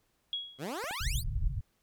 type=tone with exponential decay; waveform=sine; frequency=3322 Hz; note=G#7; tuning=in tune; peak=-29 dBFS; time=0.33-0.7 s; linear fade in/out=1 ms; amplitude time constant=80 ms
type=exponential sweep; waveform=15% pulse; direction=up; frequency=121.5 to 5060 Hz; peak=-29 dBFS; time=0.58-1.24 s; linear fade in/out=50 ms
type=clicks; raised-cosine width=1 ms; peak=-31 / -28 dBFS; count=2; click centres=0.84 / 0.91 s
type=low-pass noise; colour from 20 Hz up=pink; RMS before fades=-32 dBFS; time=1-1.61 s; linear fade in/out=10 ms; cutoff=140 Hz; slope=48 dB/octave
effects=pink hiss -74 dBFS RMS until 1.82 s